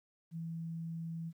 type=tone; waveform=sine; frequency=164.9 Hz; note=E3; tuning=1 cent sharp; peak=-38 dBFS; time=0.31-1.33 s; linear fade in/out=50 ms; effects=12-bit